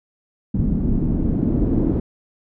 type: noise with low-pass filter sweep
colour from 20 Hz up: pink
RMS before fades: -19 dBFS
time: 0.54-2 s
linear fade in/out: 5 ms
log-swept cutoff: 200 to 330 Hz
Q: 2.1
effects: none